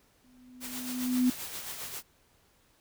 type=tone with exponential growth; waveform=sine; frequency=251 Hz; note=B3; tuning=28 cents sharp; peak=-20 dBFS; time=0.24-1.3 s; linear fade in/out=5 ms; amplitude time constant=230 ms
type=noise with tremolo; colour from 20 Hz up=white; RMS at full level=-38 dBFS; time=0.6-2.03 s; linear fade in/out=50 ms; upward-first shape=sine; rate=7.5 Hz; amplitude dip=45%
effects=pink hiss -66 dBFS RMS until 2.8 s